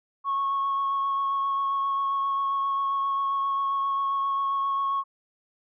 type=tone with vibrato; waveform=sine; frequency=1100 Hz; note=C#6; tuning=14 cents flat; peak=-22 dBFS; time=0.24-5.04 s; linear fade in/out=50 ms; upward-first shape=sine; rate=7.5 Hz; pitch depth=11 cents each way; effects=tanh soft clip ceiling -20 dBFS